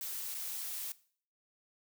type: noise with dropouts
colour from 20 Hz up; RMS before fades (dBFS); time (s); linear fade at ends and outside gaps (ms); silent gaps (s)
blue; -40; 0.01-0.92; 1; 0.344-0.348
effects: noise-tail reverb RT60 0.5 s tail -19 dB re dry